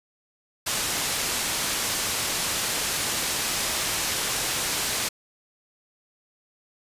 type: low-pass noise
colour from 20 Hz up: white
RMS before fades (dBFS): -27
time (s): 0.66-5.09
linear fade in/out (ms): 10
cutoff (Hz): 9200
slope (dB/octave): 12
effects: resampled to 32000 Hz